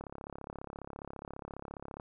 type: click train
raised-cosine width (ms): 1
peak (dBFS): -28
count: 70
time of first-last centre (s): 0.01-1.998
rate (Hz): 34.7
effects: none